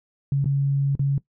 sine tone with dropouts, 139.2 Hz, C#3, 8 cents sharp, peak -18 dBFS, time 0.32-1.18 s, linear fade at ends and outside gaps 2 ms, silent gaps 0.444-0.457 / 0.953-0.994 s, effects noise-tail reverb RT60 0.1 s tail -19 dB re dry

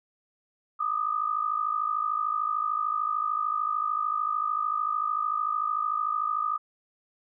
sine tone pair together, 1200 / 1253.4 Hz, D6 / D#6, +37 / +12 cents, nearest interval minor second, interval 75 cents, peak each -28 dBFS, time 0.79-6.58 s, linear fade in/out 20 ms, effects none

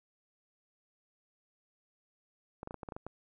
clicks, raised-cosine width 1 ms, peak -27 dBFS, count 9, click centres 2.631 / 2.674 / 2.709 / 2.743 / 2.832 / 2.888 / 2.922 / 2.965 / 3.066 s, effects none

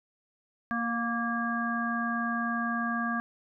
harmonic tone with a mistuned harmonic, 233.1 Hz, A#3, in tune, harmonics 1 / 3 / 5 / 7, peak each -31 / -37 / -33 / -33 dBFS, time 0.71-3.2 s, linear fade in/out 0 ms, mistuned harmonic 3, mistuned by +21 cents, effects none

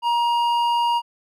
sine tone with hard clipping, 946 Hz, A#5, 25 cents sharp, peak -19 dBFS, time 0.02-1.02 s, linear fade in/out 50 ms, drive 8 dB, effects none

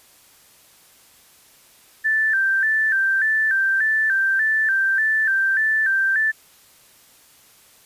sine tone with vibrato, 1661 Hz, G#6, in tune, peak -16 dBFS, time 2.04-6.32 s, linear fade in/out 20 ms, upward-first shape square, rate 1.7 Hz, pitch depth 99 cents each way, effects white hiss -52 dBFS RMS until 7.85 s + resampled to 32000 Hz

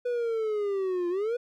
triangle linear two-way sweep, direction down then up, 493.9 to 344.5 to 493.9 Hz, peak -24 dBFS, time 0.05-1.37 s, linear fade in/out 10 ms, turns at 1.09 s, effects none

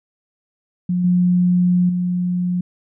sine tone with level steps, 178.8 Hz, F3, 41 cents sharp, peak -16 / -12 / -17 dBFS, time 0.89-2.61 s, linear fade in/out 5 ms, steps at 1.04 / 1.89 s, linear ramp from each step 5 ms, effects none

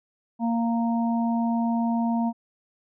harmonic tone, 231.8 Hz, A#3, 10 cents flat, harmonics 1 / 3 / 4, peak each -22 / -31 / -32 dBFS, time 0.39-2.33 s, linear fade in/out 50 ms, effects none

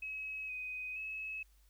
sine tone with pitch steps, 2560 / 2506 / 2580 Hz, D#7 / D#7 / E7, +49 / +12 / -38 cents, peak -39 dBFS, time 0.02-1.43 s, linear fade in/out 5 ms, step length 470 ms, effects added 50 Hz sine -63 dBFS peak until 1.69 s + white hiss -73 dBFS RMS until 1.69 s

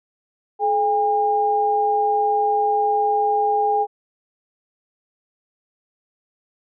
sine tone pair together, 427.8 / 809 Hz, A4 / G#5, -49 / -46 cents, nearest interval major seventh, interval 1103 cents, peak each -22 / -17 dBFS, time 0.59-3.87 s, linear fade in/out 50 ms, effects none

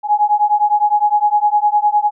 sine beating tone pair, 830.6 / 840.4 Hz, G#5 / G#5, 0 / +20 cents, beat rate 9.8 Hz, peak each -14 dBFS, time 0.03-2.11 s, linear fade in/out 50 ms, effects none

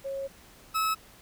sine / 40% pulse tone pair in turn, 546 / 1294.9 Hz, C#5 / E6, -26 / -31 cents, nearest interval octave + minor third, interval 1495 cents, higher second, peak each -31 / -24 dBFS, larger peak second, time 0.04-0.28 / 0.74-0.95 s, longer first, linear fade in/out 20 ms, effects pink hiss -54 dBFS RMS until 1.21 s

